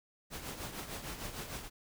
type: noise with tremolo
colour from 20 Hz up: pink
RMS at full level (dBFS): -40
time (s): 0.3-1.7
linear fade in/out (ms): 50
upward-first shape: triangle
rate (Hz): 6.6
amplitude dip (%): 65
effects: none